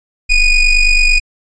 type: ring-modulated tone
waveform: square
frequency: 1244.5 Hz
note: D#6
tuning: in tune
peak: -5 dBFS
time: 0.29-1.2 s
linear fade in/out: 20 ms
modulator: 1220 Hz
effects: resampled to 16000 Hz